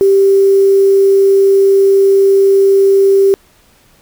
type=tone with quantisation; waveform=sine; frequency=392 Hz; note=G4; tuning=in tune; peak=-5 dBFS; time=0.01-3.34 s; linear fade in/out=0 ms; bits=5; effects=pink hiss -49 dBFS RMS until 4.01 s